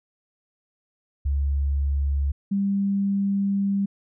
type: tone pair in turn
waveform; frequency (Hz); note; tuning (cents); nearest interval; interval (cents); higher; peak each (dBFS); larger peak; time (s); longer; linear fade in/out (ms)
sine; 70.1 / 198.27; C#2 / G3; +20 / +20; octave + tritone; 1800; second; -20; neither; 1.25-2.32 / 2.51-3.86; second; 10
effects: none